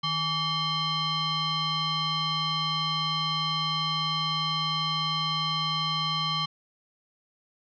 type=tone with frequency modulation; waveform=sine; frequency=2142 Hz; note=C7; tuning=40 cents sharp; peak=-25 dBFS; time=0.03-6.46 s; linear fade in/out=10 ms; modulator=993 Hz; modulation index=2.1; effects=none